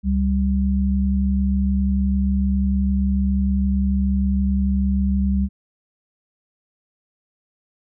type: tone pair together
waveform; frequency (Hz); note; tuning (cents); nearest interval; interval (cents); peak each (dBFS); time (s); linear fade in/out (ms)
sine; 69.3 / 196; C#2 / G3; 0 / 0; octave + tritone; 1800; -19; 0.03-5.49; 50
effects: none